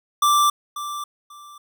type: tone with echo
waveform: square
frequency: 1174.7 Hz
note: D6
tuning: in tune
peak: -15 dBFS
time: 0.22-0.5 s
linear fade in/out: 5 ms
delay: 540 ms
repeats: 2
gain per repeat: -13 dB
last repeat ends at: 1.58 s
effects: none